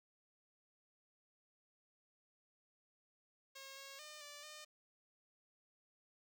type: tone with pitch steps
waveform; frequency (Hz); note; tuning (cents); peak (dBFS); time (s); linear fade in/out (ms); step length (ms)
5% pulse; 542 / 547 / 605 / 585 / 607; C#5 / C#5 / D#5 / D5 / D#5; -39 / -23 / -49 / -7 / -43; -40; 3.55-4.65; 10; 220
effects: none